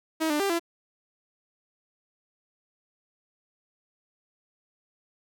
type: tone with pitch steps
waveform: sawtooth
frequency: 319 / 297.7 / 395.9 / 337.9 Hz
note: D#4 / D4 / G4 / E4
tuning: +43 / +24 / +17 / +43 cents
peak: -20 dBFS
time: 0.2-0.596 s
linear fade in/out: 20 ms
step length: 99 ms
effects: none